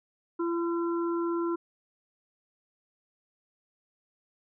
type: harmonic tone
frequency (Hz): 339.5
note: F4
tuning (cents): -49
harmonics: 1 / 3 / 4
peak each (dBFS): -27 / -37 / -39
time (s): 0.39-1.56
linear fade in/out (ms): 10
effects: none